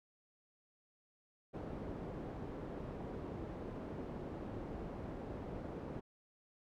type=low-pass noise; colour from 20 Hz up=white; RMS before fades=-45 dBFS; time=1.53-6.01 s; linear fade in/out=20 ms; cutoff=420 Hz; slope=12 dB/octave; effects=none